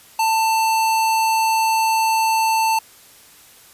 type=tone; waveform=square; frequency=890 Hz; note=A5; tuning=20 cents sharp; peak=-16 dBFS; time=0.19-2.79 s; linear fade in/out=5 ms; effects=white hiss -47 dBFS RMS until 3.73 s + resampled to 32000 Hz